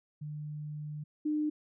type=tone pair in turn; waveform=sine; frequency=150 / 302.5 Hz; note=D3 / D#4; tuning=+37 / -49 cents; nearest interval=octave; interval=1214 cents; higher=second; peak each=-37 / -28 dBFS; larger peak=second; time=0.21-1.04 / 1.25-1.5 s; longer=first; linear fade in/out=10 ms; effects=none